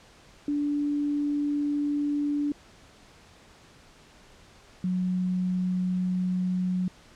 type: tone pair in turn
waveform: sine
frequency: 290.9 / 182.79 Hz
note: D4 / F#3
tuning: -16 / -21 cents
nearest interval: minor sixth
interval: 805 cents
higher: first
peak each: -24 dBFS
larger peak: neither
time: 0.48-2.52 / 4.84-6.88 s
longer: neither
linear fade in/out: 2 ms
effects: pink hiss -54 dBFS RMS until 7.15 s + low-pass 7000 Hz 12 dB/octave